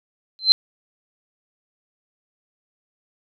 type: tone with exponential growth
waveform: sine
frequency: 4100 Hz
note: C8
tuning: 36 cents flat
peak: -4 dBFS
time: 0.39-0.52 s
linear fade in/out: 0 ms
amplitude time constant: 28 ms
effects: none